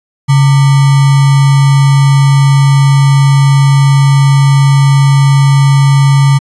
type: tone with sample-and-hold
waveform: sine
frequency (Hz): 138.59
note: C#3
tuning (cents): 0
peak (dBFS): -3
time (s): 0.28-6.39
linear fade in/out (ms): 20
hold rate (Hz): 1050
effects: resampled to 24000 Hz